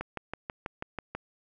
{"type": "click train", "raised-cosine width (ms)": 0.5, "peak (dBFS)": -19, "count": 8, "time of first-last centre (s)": [0.01, 1.15], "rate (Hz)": 6.14, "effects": []}